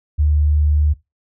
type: tone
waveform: sine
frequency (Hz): 74.7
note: D2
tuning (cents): +30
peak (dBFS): -12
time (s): 0.18-0.94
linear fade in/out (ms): 20
effects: noise-tail reverb RT60 0.2 s tail -18 dB re dry